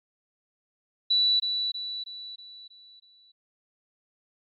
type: tone with echo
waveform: sine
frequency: 3951 Hz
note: B7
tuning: in tune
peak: -19 dBFS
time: 1.1-1.4 s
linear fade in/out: 10 ms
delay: 320 ms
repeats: 6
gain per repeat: -6 dB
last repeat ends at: 3.32 s
effects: MP3 32 kbps